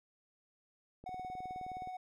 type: click train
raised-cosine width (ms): 2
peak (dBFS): -38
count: 17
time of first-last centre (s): 1.04-1.873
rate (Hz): 19.2
type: tone with tremolo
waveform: triangle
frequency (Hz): 740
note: F#5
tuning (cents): 0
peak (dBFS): -37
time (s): 1.06-1.97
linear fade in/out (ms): 5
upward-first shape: triangle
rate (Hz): 16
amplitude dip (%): 40
effects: none